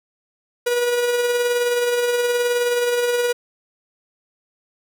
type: tone with tremolo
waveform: 45% pulse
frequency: 484.1 Hz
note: B4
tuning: 35 cents flat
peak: -16 dBFS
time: 0.66-3.33 s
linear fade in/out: 10 ms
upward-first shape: sine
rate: 19 Hz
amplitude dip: 35%
effects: none